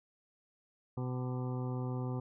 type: harmonic tone with a mistuned harmonic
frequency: 126.3 Hz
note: B2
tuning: 39 cents sharp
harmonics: 1 / 2 / 3 / 4 / 6 / 7 / 8 / 9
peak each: -35 / -41 / -45 / -47 / -51 / -52 / -53 / -54 dBFS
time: 0.97-2.2 s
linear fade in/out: 5 ms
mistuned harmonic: 9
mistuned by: +69 cents
effects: none